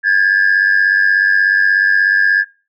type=tone pair together; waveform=sine; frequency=1624 / 1720.6 Hz; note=G#6 / A6; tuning=-39 / -39 cents; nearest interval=minor second; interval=100 cents; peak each=-10 dBFS; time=0.03-2.45 s; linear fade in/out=50 ms; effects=noise-tail reverb RT60 0.3 s tail -19 dB re dry + tanh soft clip ceiling -5 dBFS